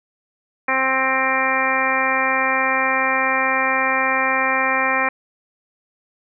harmonic tone, 263.5 Hz, C4, 12 cents sharp, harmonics 1 / 2 / 3 / 4 / 5 / 6 / 7 / 8 / 9, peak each -30 / -26 / -25 / -23 / -26 / -29 / -22 / -29 / -23 dBFS, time 0.68-5.09 s, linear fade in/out 5 ms, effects none

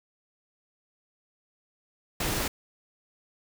pink noise, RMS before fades -29 dBFS, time 2.2-2.48 s, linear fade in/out 5 ms, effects none

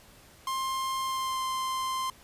45% pulse tone with pitch glide, 1057 to 1044.9 Hz, C6 to C6, +17 to -3 cents, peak -29 dBFS, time 0.47-2.1 s, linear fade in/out 2 ms, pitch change -20 cents, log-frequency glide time 1-1.43 s, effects pink hiss -55 dBFS RMS until 2.23 s + resampled to 32000 Hz

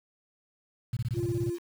sine tone bursts, 118.8 Hz, A#2, 33 cents sharp, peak -26 dBFS, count 10, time 0.93-1.499 s, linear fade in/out 5 ms, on 38 ms, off 21 ms
sine tone, 346.1 Hz, F4, 16 cents flat, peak -29 dBFS, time 1.13-1.59 s, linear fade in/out 50 ms
effects tanh soft clip ceiling -19 dBFS + 8-bit

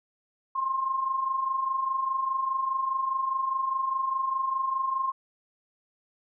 sine tone pair together, 1040.1 / 1065 Hz, C6 / C6, -11 / +30 cents, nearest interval unison, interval 41 cents, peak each -33 / -26 dBFS, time 0.55-5.12 s, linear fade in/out 10 ms, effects none

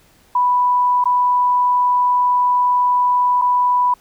sine tone with dropouts, 987.8 Hz, B5, in tune, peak -12 dBFS, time 0.35-3.94 s, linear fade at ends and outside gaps 5 ms, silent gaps 1.041-1.055 / 3.415-3.419 s, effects pink hiss -53 dBFS RMS until 4 s

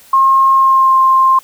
sine tone with pitch glide, 1072 to 1055.4 Hz, C6 to C6, +42 to +15 cents, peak -6 dBFS, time 0.13-1.39 s, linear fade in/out 5 ms, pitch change -27 cents, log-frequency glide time 0.53-0.97 s, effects white hiss -43 dBFS RMS until 1.43 s

